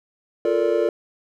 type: chord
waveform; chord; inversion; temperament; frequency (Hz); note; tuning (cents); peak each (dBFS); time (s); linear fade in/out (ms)
triangle; Bb major seventh; second; just; 349.6 / 437 / 466.2 / 582.7; F4 / A4 / Bb4 / D5; +2 / -12 / 0 / -14; -21; 0.45-0.89; 2
effects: none